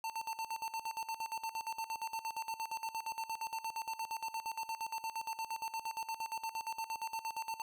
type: tone with tremolo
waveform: square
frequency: 897 Hz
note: A5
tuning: 33 cents sharp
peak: -37 dBFS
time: 0.04-7.62 s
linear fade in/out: 2 ms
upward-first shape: square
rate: 8.6 Hz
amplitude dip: 80%
effects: none